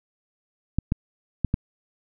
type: clicks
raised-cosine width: 5 ms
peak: -9 dBFS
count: 4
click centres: 0.786 / 0.921 / 1.447 / 1.541 s
effects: none